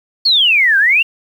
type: exponential two-way sweep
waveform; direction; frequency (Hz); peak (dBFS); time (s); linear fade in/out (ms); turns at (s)
sine; down then up; 4486 to 1540 to 2853; -8; 0.25-1.03; 10; 0.78
effects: 7-bit